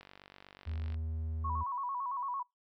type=click train; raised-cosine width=0.3 ms; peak=-35 dBFS; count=46; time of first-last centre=0.01-0.944 s; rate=48.2 Hz
type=tone; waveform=triangle; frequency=79.6 Hz; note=D#2; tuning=40 cents sharp; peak=-32 dBFS; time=0.66-1.64 s; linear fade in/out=20 ms
type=tone with vibrato; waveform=sine; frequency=1039 Hz; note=C6; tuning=12 cents flat; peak=-34 dBFS; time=1.44-2.43 s; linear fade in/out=10 ms; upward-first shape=square; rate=8.9 Hz; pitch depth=97 cents each way
effects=noise-tail reverb RT60 0.2 s tail -26 dB re dry